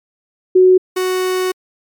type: tone pair in turn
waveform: sine / 45% pulse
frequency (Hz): 370 / 370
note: F#4 / F#4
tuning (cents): 0 / 0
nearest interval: unison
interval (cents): 0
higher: neither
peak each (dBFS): -5 / -15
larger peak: first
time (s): 0.55-0.78 / 0.96-1.52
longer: second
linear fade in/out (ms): 10
effects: MP3 96 kbps